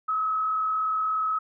sine tone with frequency modulation, 1283 Hz, E6, 47 cents flat, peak -23 dBFS, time 0.08-1.39 s, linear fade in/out 10 ms, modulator 36.7 Hz, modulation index 0.55, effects none

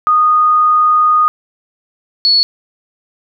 sine tone pair in turn, 1235 / 4401 Hz, D#6 / C#8, -13 / -13 cents, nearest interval octave + minor seventh, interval 2200 cents, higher second, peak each -7 dBFS, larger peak neither, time 0.07-1.28 / 2.25-2.43 s, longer first, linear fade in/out 0 ms, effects none

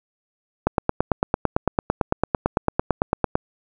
click train, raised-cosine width 1 ms, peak -3 dBFS, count 25, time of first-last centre 0.67-3.355 s, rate 8.94 Hz, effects none

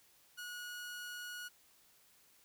sawtooth tone, 1454 Hz, F#6, 31 cents flat, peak -40 dBFS, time 0.37-1.49 s, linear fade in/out 20 ms, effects white hiss -67 dBFS RMS until 2.44 s

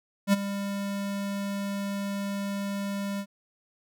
square tone with ADSR envelope, 199.6 Hz, G3, 32 cents sharp, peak -17 dBFS, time 0.27-3.26 s, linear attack 60 ms, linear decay 22 ms, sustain -13 dB, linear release 65 ms, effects none

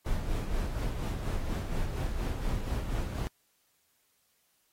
brown noise with tremolo, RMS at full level -30 dBFS, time 0.06-3.27 s, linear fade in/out 0 ms, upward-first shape sine, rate 4.2 Hz, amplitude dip 45%, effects white hiss -72 dBFS RMS until 4.72 s + AAC 48 kbps

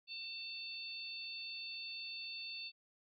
harmonic tone, 894 Hz, A5, 27 cents sharp, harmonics 3 / 4 / 5, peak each -47 / -51 / -46 dBFS, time 0.07-2.72 s, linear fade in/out 50 ms, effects none

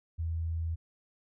sine tone, 82.2 Hz, E2, 4 cents flat, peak -30 dBFS, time 0.18-0.76 s, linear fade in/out 20 ms, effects none

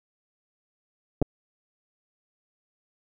clicks, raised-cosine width 2 ms, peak -10 dBFS, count 2, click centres 1.217 / 1.224 s, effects none

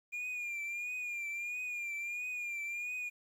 triangle tone with vibrato, 2413 Hz, D7, 46 cents sharp, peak -35 dBFS, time 0.12-3.1 s, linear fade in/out 20 ms, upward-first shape triangle, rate 1.5 Hz, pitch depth 65 cents each way, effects 11-bit

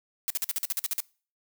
blue noise bursts, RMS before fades -28 dBFS, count 11, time 0.28-1.003 s, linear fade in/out 0 ms, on 23 ms, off 47 ms, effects noise-tail reverb RT60 0.4 s tail -24 dB re dry

